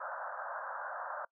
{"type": "band-pass noise", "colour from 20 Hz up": "white", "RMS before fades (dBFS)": -41, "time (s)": [0, 1.25], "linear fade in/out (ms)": 5, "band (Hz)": [540, 1600], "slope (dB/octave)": 96, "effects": ["noise-tail reverb RT60 0.1 s tail -23 dB re dry"]}